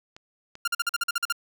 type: clicks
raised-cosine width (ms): 0.2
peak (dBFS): -27 / -25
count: 2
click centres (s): 0.165 / 0.554
type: tone bursts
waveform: sawtooth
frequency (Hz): 1396.9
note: F6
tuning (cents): 0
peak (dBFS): -19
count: 10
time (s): 0.65-1.325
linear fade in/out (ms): 5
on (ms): 27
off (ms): 45
effects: none